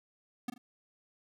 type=tone with echo; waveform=square; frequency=245.8 Hz; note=B3; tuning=8 cents flat; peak=-33 dBFS; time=0.48-0.5 s; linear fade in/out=5 ms; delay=40 ms; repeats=2; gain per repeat=-10 dB; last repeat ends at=0.58 s; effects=none